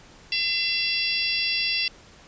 harmonic tone, 678 Hz, E5, 49 cents sharp, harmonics 3 / 4 / 5 / 6 / 7 / 8, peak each -34 / -26 / -31 / -35 / -27 / -33 dBFS, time 0.32-1.88 s, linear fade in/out 2 ms, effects pink hiss -50 dBFS RMS until 2.27 s + resampled to 16000 Hz

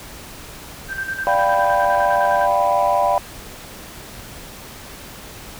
sine tone with tremolo, 1568 Hz, G6, in tune, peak -21 dBFS, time 0.88-2.48 s, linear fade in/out 50 ms, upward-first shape square, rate 9.8 Hz, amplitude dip 60%
sine chord, G dominant seventh, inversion second, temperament equal, 587.3 / 698.5 / 784 / 987.8 Hz, D5 / F5 / G5 / B5, 0 / 0 / 0 / 0 cents, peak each -19 dBFS, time 1.27-3.18 s, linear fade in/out 0 ms
effects tanh soft clip ceiling -7 dBFS + pink hiss -37 dBFS RMS until 5.59 s

